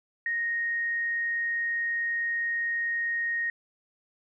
sine tone, 1864.7 Hz, A#6, in tune, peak -26 dBFS, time 0.26-3.5 s, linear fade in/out 2 ms, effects none

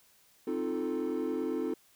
triangle chord, F dominant seventh, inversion second, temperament equal, 261.6 / 311.1 / 349.2 / 440 Hz, C4 / Eb4 / F4 / A4, 0 / 0 / 0 / 0 cents, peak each -33 dBFS, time 0.47-1.74 s, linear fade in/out 5 ms, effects tanh soft clip ceiling -23 dBFS + white hiss -64 dBFS RMS until 1.95 s

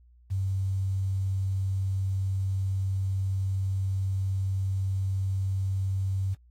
sine tone with quantisation, 96 Hz, G2, 36 cents flat, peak -25 dBFS, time 0.3-6.35 s, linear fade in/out 20 ms, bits 9, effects added 60 Hz sine -54 dBFS peak until 6.5 s + AAC 48 kbps

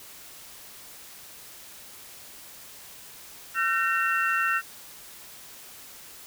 sine tone cluster, 1357 / 1529 / 1839 / 2718 Hz, E6 / G6 / A#6 / F7, +50 / -44 / -24 / -48 cents, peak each -26 / -28 / -28 / -31 dBFS, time 3.54-4.62 s, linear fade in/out 50 ms, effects white hiss -46 dBFS RMS until 6.26 s

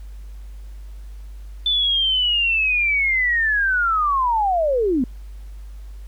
sine linear sweep, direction down, 3525 to 233.1 Hz, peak -16 dBFS, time 1.66-5.04 s, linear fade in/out 2 ms, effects added 50 Hz sine -33 dBFS peak until 6.07 s + pink hiss -56 dBFS RMS until 6.07 s

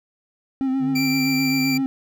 triangle tone with vibrato, 264.6 Hz, C4, 20 cents sharp, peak -17 dBFS, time 0.61-1.86 s, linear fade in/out 0 ms, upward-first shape sine, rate 7.7 Hz, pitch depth 35 cents each way
triangle tone with pitch glide, 147.8 to 146.44 Hz, D3 to D3, +11 to -5 cents, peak -27 dBFS, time 0.79-1.83 s, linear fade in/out 50 ms, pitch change -16 cents, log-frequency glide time 1.35-1.71 s
25% pulse tone, 2349 Hz, D7, in tune, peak -19 dBFS, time 0.95-1.78 s, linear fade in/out 10 ms
effects none

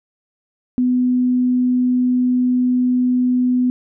sine tone, 250 Hz, B3, 21 cents sharp, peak -13 dBFS, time 0.78-3.7 s, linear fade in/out 0 ms, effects none

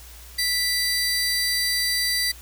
sawtooth tone pair together, 1976 / 4700 Hz, B6 / D8, 0 / +1 cents, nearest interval octave + minor third, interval 1501 cents, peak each -22 / -20 dBFS, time 0.38-2.32 s, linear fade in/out 10 ms, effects added 60 Hz sine -43 dBFS peak until 2.41 s + white hiss -46 dBFS RMS until 2.41 s

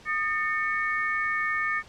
sine tone cluster, 1230 / 1799 / 2218 Hz, D#6 / A6 / C#7, -20 / +38 / 0 cents, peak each -30 / -27 / -31 dBFS, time 0.05-1.83 s, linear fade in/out 50 ms, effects pink hiss -51 dBFS RMS until 1.88 s + low-pass 6000 Hz 12 dB/octave

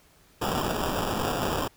violet noise with sample-and-hold, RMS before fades -28 dBFS, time 0.41-1.68 s, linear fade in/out 10 ms, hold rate 2100 Hz, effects pink hiss -59 dBFS RMS until 1.76 s

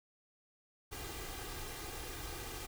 pink noise with comb filter, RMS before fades -44 dBFS, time 0.91-2.67 s, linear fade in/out 20 ms, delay 2.5 ms, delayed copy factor +0.65, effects none

